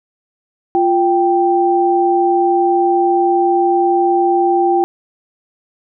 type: tone pair together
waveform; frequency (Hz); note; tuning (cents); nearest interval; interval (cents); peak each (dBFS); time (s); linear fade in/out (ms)
sine; 349.2 / 783.9; F4 / G5; 0 / 0; octave + major second; 1400; -13; 0.75-4.84; 0
effects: none